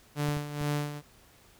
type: tone with tremolo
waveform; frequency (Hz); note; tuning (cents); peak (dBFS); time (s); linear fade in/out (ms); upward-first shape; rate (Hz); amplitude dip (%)
sawtooth; 146.83; D3; 0; -23; 0.15-1.02; 50; sine; 2.2; 70
type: clicks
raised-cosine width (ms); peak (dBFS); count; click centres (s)
5; -28; 3; 0.288 / 0.369 / 0.613
effects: pink hiss -59 dBFS RMS until 1.59 s